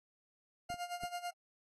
40% pulse tone with tremolo, 705 Hz, F5, 16 cents sharp, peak -36 dBFS, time 0.69-1.31 s, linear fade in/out 10 ms, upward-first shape sine, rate 9.1 Hz, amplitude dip 80%
clicks, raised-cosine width 3 ms, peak -36 / -39 / -37 dBFS, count 3, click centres 0.702 / 0.742 / 1.036 s
effects AAC 32 kbps

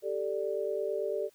sine chord, G suspended second, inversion none, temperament just, 392 / 441 / 588 Hz, G4 / A4 / D5, 0 / +4 / +2 cents, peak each -34 dBFS, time 0.02-1.3 s, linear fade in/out 50 ms, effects white hiss -66 dBFS RMS until 1.34 s

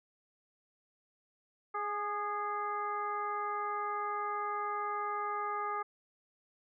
harmonic tone with a mistuned harmonic, 415.3 Hz, G#4, in tune, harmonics 1 / 2 / 3 / 4 / 5, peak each -42 / -39 / -35 / -48 / -48 dBFS, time 1.74-5.83 s, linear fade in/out 10 ms, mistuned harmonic 3, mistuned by -24 cents, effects none

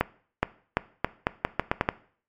accelerating click train, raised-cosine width 0.5 ms, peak -6 dBFS, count 10, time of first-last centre 0.01-1.889 s, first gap 420 ms, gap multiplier 0.81, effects noise-tail reverb RT60 0.5 s tail -18 dB re dry + MP3 96 kbps

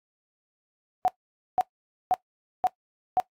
sine tone bursts, 740 Hz, F#5, in tune, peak -18 dBFS, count 5, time 1.05-3.2 s, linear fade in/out 0 ms, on 30 ms, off 500 ms, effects noise-tail reverb RT60 0.1 s tail -19 dB re dry + AAC 48 kbps

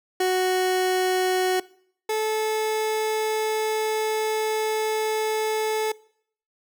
30% pulse tone pair in turn, 370 / 434.6 Hz, F#4 / A4, 0 / -21 cents, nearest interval minor third, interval 279 cents, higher second, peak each -17 / -20 dBFS, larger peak first, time 0.2-1.6 / 2.09-5.92 s, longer second, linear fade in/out 5 ms, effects noise-tail reverb RT60 0.6 s tail -21 dB re dry

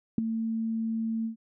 sine tone with ADSR envelope, 224.7 Hz, A3, 37 cents sharp, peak -17 dBFS, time 0.18-1.36 s, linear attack 3 ms, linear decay 9 ms, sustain -10 dB, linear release 110 ms, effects none

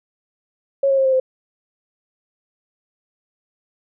sine tone with pitch steps, 550 / 542.1 / 534.3 / 526.7 / 519.1 Hz, C#5 / C#5 / C5 / C5 / C5, -14 / -39 / +36 / +11 / -14 cents, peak -13 dBFS, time 0.83-1.2 s, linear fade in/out 5 ms, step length 74 ms, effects none

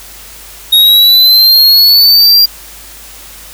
square exponential sweep, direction up, 3744 to 4786 Hz, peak -3 dBFS, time 0.72-2.46 s, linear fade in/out 10 ms, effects added 50 Hz sine -38 dBFS peak until 3.53 s + white hiss -32 dBFS RMS until 3.53 s

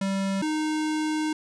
square tone pair in turn, 194.6 / 308.9 Hz, G3 / D#4, -12 / -12 cents, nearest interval minor sixth, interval 800 cents, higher second, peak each -25 / -25 dBFS, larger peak neither, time 0.01-0.42 / 0.42-1.33 s, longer second, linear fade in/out 5 ms, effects resampled to 22050 Hz

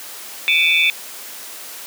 sine tone cluster, 2282 / 2439 / 2607 / 3532 Hz, C#7 / D#7 / E7 / A7, +50 / -35 / -20 / +6 cents, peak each -18 dBFS, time 0.48-0.9 s, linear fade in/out 0 ms, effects white hiss -34 dBFS RMS until 1.86 s + high-pass 300 Hz 12 dB/octave

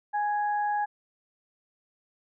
sine tone pair together, 830.6 / 1661.2 Hz, G#5 / G#6, 0 / 0 cents, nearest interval octave, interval 1200 cents, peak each -25 / -35 dBFS, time 0.13-0.86 s, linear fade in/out 20 ms, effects none

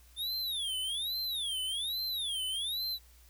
square tone with vibrato, 3528 Hz, A7, 4 cents sharp, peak -33 dBFS, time 0.16-2.99 s, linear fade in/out 50 ms, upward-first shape sine, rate 1.2 Hz, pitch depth 270 cents each way, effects added 60 Hz sine -57 dBFS peak until 3.29 s + white hiss -63 dBFS RMS until 3.29 s

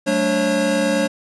square tone cluster, 190.9 / 220.5 / 290.7 / 544 Hz, G3 / A3 / D4 / C#5, -46 / +4 / -18 / -33 cents, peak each -26 / -24 / -23 / -20 dBFS, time 0.06-1.08 s, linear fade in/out 20 ms, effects resampled to 24000 Hz

